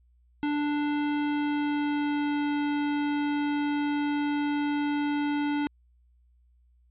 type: tone with pitch glide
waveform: square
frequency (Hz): 293.7 to 291.7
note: D4 to D4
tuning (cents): 0 to -12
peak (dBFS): -26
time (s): 0.43-5.67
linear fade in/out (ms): 0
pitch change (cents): -12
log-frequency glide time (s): 1.22-2.55
effects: added 60 Hz sine -59 dBFS peak until 6.9 s + resampled to 8000 Hz